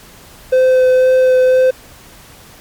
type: tone with vibrato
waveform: triangle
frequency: 513 Hz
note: C5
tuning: 34 cents flat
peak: -5 dBFS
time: 0.52-1.71 s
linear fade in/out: 10 ms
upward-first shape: sine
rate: 2 Hz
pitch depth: 9 cents each way
effects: pink hiss -40 dBFS RMS until 2.6 s + MP3 96 kbps